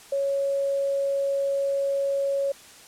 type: tone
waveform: sine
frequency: 554.4 Hz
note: C#5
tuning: in tune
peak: -22 dBFS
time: 0.12-2.52 s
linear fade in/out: 5 ms
effects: white hiss -48 dBFS RMS until 2.87 s + low-pass 10000 Hz 12 dB/octave